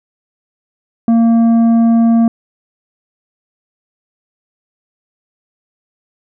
sine tone with tanh clipping, 230 Hz, A#3, 23 cents flat, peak -8 dBFS, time 1.08-2.28 s, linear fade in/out 2 ms, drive 7 dB, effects none

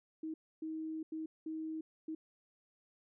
sine tone bursts at uneven times, 316.9 Hz, D#4, 32 cents sharp, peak -38 dBFS, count 5, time 0.23-0.34 / 0.62-1.03 / 1.12-1.26 / 1.46-1.81 / 2.08-2.15 s, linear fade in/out 5 ms, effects none

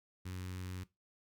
sawtooth tone with notch filter, 91.9 Hz, F#2, 11 cents flat, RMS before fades -43 dBFS, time 0.25-0.84 s, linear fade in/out 10 ms, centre 660 Hz, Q 0.74, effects noise-tail reverb RT60 0.2 s tail -18 dB re dry

